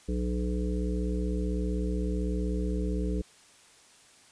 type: harmonic tone with a mistuned harmonic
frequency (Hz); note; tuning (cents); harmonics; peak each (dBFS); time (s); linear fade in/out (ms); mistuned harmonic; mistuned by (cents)
60.7; B1; -29; 1 / 3 / 5 / 7 / 8; -29 / -33 / -36 / -37 / -42; 0.08-3.22; 10; 8; +53
effects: white hiss -57 dBFS RMS until 4.31 s + resampled to 22050 Hz